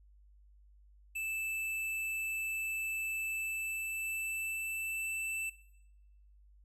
square tone with pitch glide, 2637 to 2654 Hz, E7 to E7, 0 to +11 cents, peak -36 dBFS, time 1.15-5.5 s, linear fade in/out 10 ms, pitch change +11 cents, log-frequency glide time 3.28-5.05 s, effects noise-tail reverb RT60 1.0 s tail -18 dB re dry + added 50 Hz sine -58 dBFS peak until 6.64 s

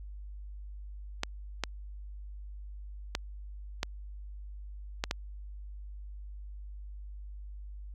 clicks, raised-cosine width 0.2 ms, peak -12 dBFS, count 6, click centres 1.234 / 1.637 / 3.151 / 3.831 / 5.039 / 5.111 s, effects added 50 Hz sine -41 dBFS peak until 7.94 s

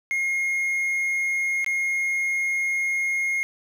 triangle tone with dropouts, 2145 Hz, C7, 42 cents sharp, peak -20 dBFS, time 0.11-3.43 s, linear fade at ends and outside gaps 0 ms, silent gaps 1.645-1.663 s, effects none

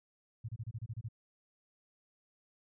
sine tone bursts, 113.3 Hz, A#2, 49 cents flat, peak -37 dBFS, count 9, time 0.44-1.087 s, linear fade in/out 10 ms, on 47 ms, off 28 ms, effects none

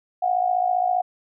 sine tone with amplitude modulation, 728 Hz, F#5, 28 cents flat, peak -15 dBFS, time 0.22-1.02 s, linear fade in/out 10 ms, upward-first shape sine, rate 55.1 Hz, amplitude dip 75%, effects none

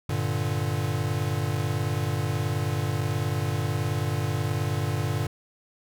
square chord, G minor, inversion none, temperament equal, 98 / 116.54 / 146.83 Hz, G2 / Bb2 / D3, 0 / 0 / 0 cents, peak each -30 dBFS, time 0.09-5.27 s, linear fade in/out 5 ms, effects none

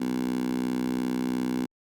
10% pulse tone with high-pass filter, 62.9 Hz, B1, 32 cents sharp, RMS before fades -28 dBFS, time 0-1.66 s, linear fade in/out 10 ms, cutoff 240 Hz, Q 4.1, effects Opus 48 kbps

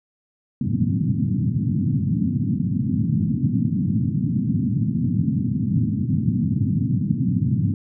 pink band-pass noise, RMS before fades -21 dBFS, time 0.61-7.74 s, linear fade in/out 2 ms, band 100 to 260 Hz, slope 48 dB/octave, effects none

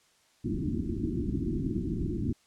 white low-pass noise, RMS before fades -31 dBFS, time 0.44-2.33 s, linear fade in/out 10 ms, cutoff 360 Hz, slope 96 dB/octave, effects white hiss -65 dBFS RMS until 2.46 s + low-pass 8000 Hz 12 dB/octave

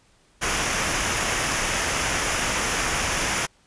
pink noise with comb filter, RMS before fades -24 dBFS, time 0.41-3.47 s, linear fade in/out 20 ms, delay 0.24 ms, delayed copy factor -0.55, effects pink hiss -60 dBFS RMS until 3.66 s + resampled to 22050 Hz

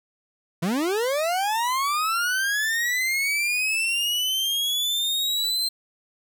40% pulse linear sweep, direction up, 155.56 to 4140 Hz, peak -21 dBFS, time 0.62-5.69 s, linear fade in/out 10 ms, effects none

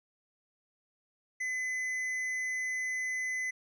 sine tone with hard clipping, 2025 Hz, B6, 43 cents sharp, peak -33 dBFS, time 1.4-3.51 s, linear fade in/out 10 ms, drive 7 dB, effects none

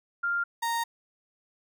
sine / 35% pulse tone pair in turn, 1396.9 / 928.5 Hz, F6 / A#5, 0 / -7 cents, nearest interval perfect fifth, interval 707 cents, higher first, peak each -25 dBFS, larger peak neither, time 0.23-0.44 / 0.62-0.84 s, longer second, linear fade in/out 10 ms, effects none

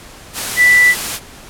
sine tone in noise, 1975.5 Hz, B6, in tune, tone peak -6 dBFS, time 0.56-0.95 s, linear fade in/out 50 ms, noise white, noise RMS -21 dBFS, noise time 0.33-1.2 s, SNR +12 dB, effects pink hiss -37 dBFS RMS until 1.49 s + low-pass 12000 Hz 12 dB/octave

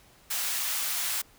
white high-pass noise, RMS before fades -30 dBFS, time 0.3-1.22 s, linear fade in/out 10 ms, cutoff 940 Hz, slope 12 dB/octave, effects pink hiss -58 dBFS RMS until 1.38 s

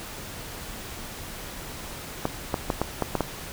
clicks, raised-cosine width 1 ms, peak -9 dBFS, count 7, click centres 2.254 / 2.542 / 2.702 / 2.816 / 3.023 / 3.153 / 3.207 s, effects pink hiss -38 dBFS RMS until 3.52 s

